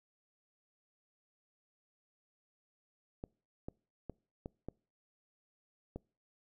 clicks, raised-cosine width 2 ms, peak -28 dBFS, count 6, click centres 3.239 / 3.685 / 4.097 / 4.459 / 4.686 / 5.96 s, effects noise-tail reverb RT60 0.4 s tail -26 dB re dry

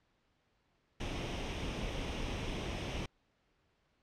pink noise with comb filter, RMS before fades -38 dBFS, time 1-3.06 s, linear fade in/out 5 ms, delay 0.34 ms, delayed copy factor +0.5, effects pink hiss -75 dBFS RMS until 4.02 s + low-pass 4000 Hz 12 dB/octave

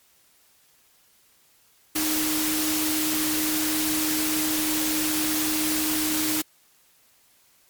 sine tone in noise, 310 Hz, D#4, 6 cents flat, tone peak -26 dBFS, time 1.95-6.42 s, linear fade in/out 10 ms, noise white, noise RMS -26 dBFS, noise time 1.95-6.42 s, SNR -3 dB, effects white hiss -60 dBFS RMS until 7.69 s + MP3 96 kbps

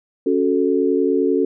sine chord, F# minor, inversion second, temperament equal, 277.2 / 370 / 440 Hz, C#4 / F#4 / A4, 0 / 0 / 0 cents, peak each -19 dBFS, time 0.26-1.45 s, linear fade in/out 5 ms, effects none

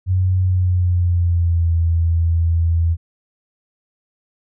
sine tone with pitch glide, 92.5 to 83.37 Hz, F#2 to E2, 0 to +20 cents, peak -13 dBFS, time 0.06-2.97 s, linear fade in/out 50 ms, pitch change -180 cents, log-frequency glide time 0.43-1.73 s, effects none

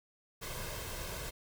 pink noise with comb filter, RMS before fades -41 dBFS, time 0.41-1.31 s, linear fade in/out 20 ms, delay 1.9 ms, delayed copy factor +0.55, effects none

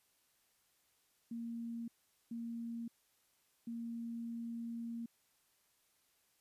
sine tone bursts at uneven times, 232.4 Hz, A#3, 5 cents flat, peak -40 dBFS, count 3, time 1.31-1.88 / 2.31-2.88 / 3.67-5.06 s, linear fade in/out 5 ms, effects white hiss -75 dBFS RMS until 6.4 s + resampled to 32000 Hz

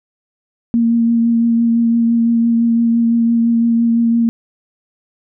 sine tone with vibrato, 232 Hz, A#3, 8 cents flat, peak -10 dBFS, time 0.74-4.29 s, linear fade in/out 0 ms, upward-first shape triangle, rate 5.9 Hz, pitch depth 18 cents each way, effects none

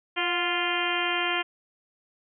harmonic tone with a mistuned harmonic, 348.6 Hz, F4, 3 cents flat, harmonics 1 / 2 / 3 / 4 / 5 / 6 / 7 / 8 / 9, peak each -33 / -33 / -33 / -33 / -33 / -33 / -33 / -33 / -33 dBFS, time 0.16-1.43 s, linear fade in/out 20 ms, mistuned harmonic 2, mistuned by +43 cents, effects none

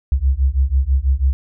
sine beating tone pair, 64.1 / 70.2 Hz, C2 / C#2, -35 / +22 cents, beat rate 6.1 Hz, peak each -16 dBFS, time 0.12-1.33 s, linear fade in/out 0 ms, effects none

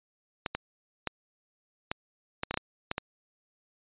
clicks, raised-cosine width 0.3 ms, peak -14 dBFS, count 10, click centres 0.462 / 0.55 / 1.073 / 1.915 / 2.434 / 2.51 / 2.542 / 2.574 / 2.914 / 2.981 s, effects resampled to 8000 Hz

